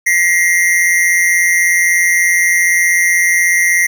square tone pair together, 1916.4 / 2093 Hz, A#6 / C7, +47 / 0 cents, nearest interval major second, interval 153 cents, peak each -13 dBFS, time 0.06-3.87 s, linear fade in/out 10 ms, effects none

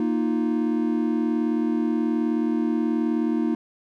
triangle chord, Bb suspended fourth, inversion none, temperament just, 233.1 / 310.8 / 349.6 Hz, Bb3 / Eb4 / F4, 0 / -2 / +2 cents, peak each -22 / -22 / -27 dBFS, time 0-3.55 s, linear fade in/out 2 ms, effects none

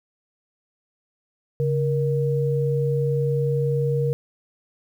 sine tone pair together, 140 / 470.9 Hz, C#3 / A#4, +18 / +18 cents, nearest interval octave + major sixth, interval 2100 cents, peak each -21 / -23 dBFS, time 1.6-4.13 s, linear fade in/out 0 ms, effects 9-bit

